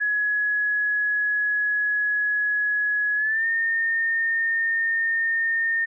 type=tone with pitch glide; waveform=sine; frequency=1683 to 1824.8 Hz; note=G#6 to A#6; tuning=+23 to -37 cents; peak=-20 dBFS; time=0-5.86 s; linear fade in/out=20 ms; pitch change=+140 cents; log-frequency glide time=3.16-3.46 s; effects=none